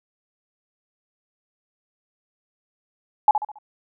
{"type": "tone with echo", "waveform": "sine", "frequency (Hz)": 846, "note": "G#5", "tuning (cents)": 32, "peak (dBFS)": -9, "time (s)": [3.28, 3.31], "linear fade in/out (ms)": 2, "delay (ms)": 69, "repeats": 4, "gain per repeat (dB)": -8, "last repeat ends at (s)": 3.586, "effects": []}